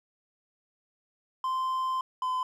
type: tone pair in turn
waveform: triangle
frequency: 1039 / 1020 Hz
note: C6 / C6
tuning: -12 / -44 cents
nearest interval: unison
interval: 32 cents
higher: first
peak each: -25 dBFS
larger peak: neither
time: 1.44-2.01 / 2.22-2.43 s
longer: first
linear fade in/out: 2 ms
effects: none